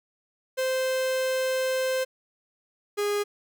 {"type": "tone pair in turn", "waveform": "45% pulse", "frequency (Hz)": [520, 411.3], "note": ["C5", "G#4"], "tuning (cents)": [-11, -17], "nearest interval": "major third", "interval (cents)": 406, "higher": "first", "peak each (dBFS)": -24, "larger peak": "neither", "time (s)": [[0.57, 2.05], [2.97, 3.24]], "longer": "first", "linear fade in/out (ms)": 20, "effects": []}